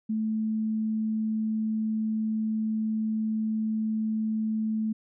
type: tone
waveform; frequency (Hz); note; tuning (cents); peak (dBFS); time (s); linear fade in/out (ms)
sine; 218.5; A3; -12; -25; 0.09-4.93; 10
effects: none